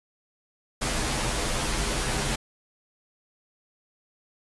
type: noise with comb filter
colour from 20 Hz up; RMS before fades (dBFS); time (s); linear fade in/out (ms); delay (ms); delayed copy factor
pink; -27; 0.81-2.36; 10; 11; -0.9
effects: resampled to 24000 Hz